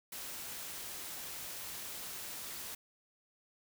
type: noise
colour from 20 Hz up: white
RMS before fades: -44 dBFS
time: 0.12-2.75 s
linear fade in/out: 5 ms
effects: none